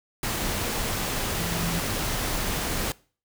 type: tone in noise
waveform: sine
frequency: 169.1 Hz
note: E3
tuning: 44 cents sharp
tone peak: -30 dBFS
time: 1.4-1.79 s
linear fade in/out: 2 ms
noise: pink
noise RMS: -28 dBFS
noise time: 0.23-2.92 s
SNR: -5 dB
effects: noise-tail reverb RT60 0.4 s tail -22 dB re dry